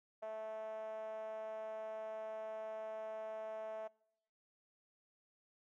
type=tone with band-pass filter; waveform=5% pulse; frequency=218.5 Hz; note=A3; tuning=12 cents flat; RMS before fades=-44 dBFS; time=0.22-3.88 s; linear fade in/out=10 ms; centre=660 Hz; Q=6.4; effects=noise-tail reverb RT60 0.9 s tail -26 dB re dry + MP3 96 kbps